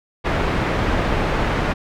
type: low-pass noise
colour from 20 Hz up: pink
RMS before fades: -20 dBFS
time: 0.24-1.74 s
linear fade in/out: 20 ms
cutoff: 2100 Hz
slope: 12 dB/octave
effects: none